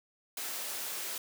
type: high-pass noise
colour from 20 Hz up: white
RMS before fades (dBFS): -38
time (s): 0.37-1.18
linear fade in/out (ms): 2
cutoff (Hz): 290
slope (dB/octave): 12
effects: none